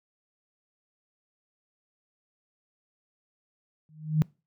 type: tone with exponential growth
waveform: sine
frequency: 154.9 Hz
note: D#3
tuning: 7 cents flat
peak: -15 dBFS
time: 3.89-4.22 s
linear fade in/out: 0 ms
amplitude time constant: 70 ms
effects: noise-tail reverb RT60 0.3 s tail -25 dB re dry + high-pass 100 Hz 12 dB/octave